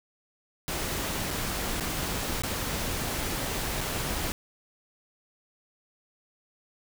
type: noise with dropouts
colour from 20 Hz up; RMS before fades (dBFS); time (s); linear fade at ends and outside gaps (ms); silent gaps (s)
pink; -31; 0.68-4.32; 0; 1.306-1.31 / 1.799-1.807 / 2.42-2.435 / 3.808-3.812
effects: none